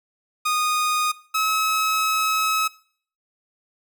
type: tone pair in turn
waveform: sawtooth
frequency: 1235 / 1285.4 Hz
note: D#6 / E6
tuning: -13 / -44 cents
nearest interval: minor second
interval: 69 cents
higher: second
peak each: -16 dBFS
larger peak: neither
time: 0.45-1.12 / 1.34-2.68 s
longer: second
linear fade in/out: 10 ms
effects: noise-tail reverb RT60 0.5 s tail -19 dB re dry